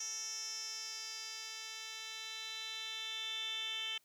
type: tone with band-pass filter sweep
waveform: 10% pulse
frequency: 442 Hz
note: A4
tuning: 8 cents sharp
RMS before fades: -43 dBFS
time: 0-3.98 s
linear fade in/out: 5 ms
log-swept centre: 5700 to 3300 Hz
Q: 9.1
effects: white hiss -73 dBFS RMS until 4.04 s